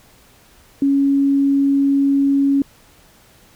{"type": "tone", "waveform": "sine", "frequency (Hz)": 277.6, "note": "C#4", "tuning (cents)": 3, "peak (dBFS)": -12, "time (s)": [0.82, 2.62], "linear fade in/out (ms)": 2, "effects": ["pink hiss -50 dBFS RMS until 3.55 s"]}